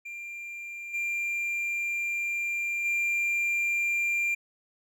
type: tone with level steps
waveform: triangle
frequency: 2383 Hz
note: D7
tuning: 25 cents sharp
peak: -35 / -26 / -23 dBFS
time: 0.05-4.35 s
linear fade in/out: 10 ms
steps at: 0.93 / 2.84 s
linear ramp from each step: 20 ms
effects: none